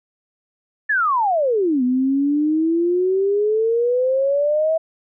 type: exponential two-way sweep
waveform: sine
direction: down then up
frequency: 1787 to 246.9 to 652 Hz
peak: -15 dBFS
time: 0.89-4.78 s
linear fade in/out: 10 ms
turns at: 1.83 s
effects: none